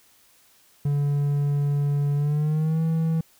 triangle tone with pitch glide, 143.6 to 162.12 Hz, D3 to E3, -39 to -29 cents, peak -18 dBFS, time 0.85-3.21 s, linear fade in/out 5 ms, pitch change +210 cents, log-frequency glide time 2.15-2.82 s, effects white hiss -58 dBFS RMS until 3.39 s

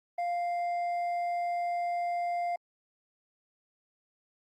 sine tone with hard clipping, 698.5 Hz, F5, in tune, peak -30 dBFS, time 0.18-2.56 s, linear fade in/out 5 ms, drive 4 dB, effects Opus 32 kbps

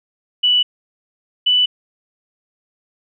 sine tone pair in turn, 2960 / 2979 Hz, F#7 / F#7, 0 / +11 cents, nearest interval unison, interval 11 cents, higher second, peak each -11 dBFS, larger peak neither, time 0.43-0.63 / 1.46-1.66 s, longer neither, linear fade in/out 10 ms, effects none

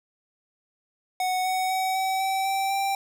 square tone with pitch steps, 740 / 747.3 / 754.7 / 762.1 / 769.6 / 777.2 / 784.9 Hz, F#5 / F#5 / F#5 / G5 / G5 / G5 / G5, 0 / +17 / +34 / -49 / -32 / -15 / +2 cents, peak -24 dBFS, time 1.2-2.95 s, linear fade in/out 2 ms, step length 250 ms, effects none

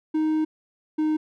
triangle tone pair in turn, 311.8 / 309.3 Hz, D#4 / D#4, +4 / -10 cents, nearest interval unison, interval 14 cents, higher first, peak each -18 / -18 dBFS, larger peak neither, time 0.14-0.45 / 0.98-1.17 s, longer first, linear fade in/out 10 ms, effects none

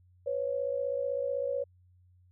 sine tone pair together, 498.5 / 554.4 Hz, B4 / C#5, +16 / 0 cents, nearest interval major second, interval 184 cents, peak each -33 / -31 dBFS, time 0.26-1.64 s, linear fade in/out 10 ms, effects added 90 Hz sine -59 dBFS peak until 2.31 s

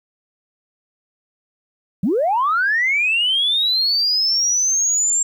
sine linear sweep, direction up, 159.1 to 7459 Hz, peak -14 dBFS, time 2.03-5.23 s, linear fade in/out 5 ms, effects tanh soft clip ceiling -10 dBFS + 9-bit

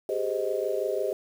sine chord, Ab major seventh, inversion third, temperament just, 389.3 / 415.3 / 519.1 / 623 Hz, G4 / Ab4 / C5 / Eb5, -12 / 0 / -14 / +2 cents, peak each -31 dBFS, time 0.09-1.13 s, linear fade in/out 2 ms, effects 8-bit

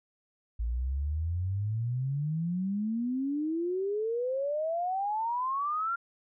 sine exponential sweep, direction up, 55 to 1398 Hz, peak -28 dBFS, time 0.59-5.96 s, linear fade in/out 10 ms, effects none

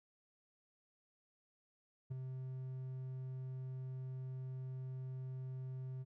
triangle tone with ADSR envelope, 130 Hz, C3, 11 cents flat, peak -35 dBFS, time 2.1-6.05 s, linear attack 17 ms, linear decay 10 ms, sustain -5 dB, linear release 35 ms, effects none

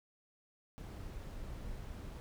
brown noise, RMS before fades -45 dBFS, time 0.78-2.2 s, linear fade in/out 0 ms, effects none

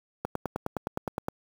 click train, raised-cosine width 1 ms, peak -15 dBFS, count 11, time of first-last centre 0.25-1.284 s, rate 9.67 Hz, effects high-pass 80 Hz 12 dB/octave + 7-bit

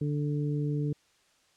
harmonic tone, 146.83 Hz, D3, in tune, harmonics 1 / 2 / 3, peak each -28 / -34 / -38 dBFS, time 0.01-0.93 s, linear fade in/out 5 ms, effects white hiss -66 dBFS RMS until 1.56 s + low-pass 7000 Hz 12 dB/octave

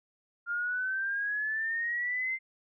sine exponential sweep, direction up, 1397 to 2093 Hz, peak -29 dBFS, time 0.46-2.39 s, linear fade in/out 50 ms, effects none

